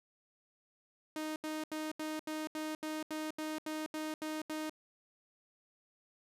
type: tone bursts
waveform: sawtooth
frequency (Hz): 310.1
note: D#4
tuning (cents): -6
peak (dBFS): -33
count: 13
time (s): 1.16-4.696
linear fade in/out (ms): 2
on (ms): 200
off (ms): 78
effects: resampled to 32000 Hz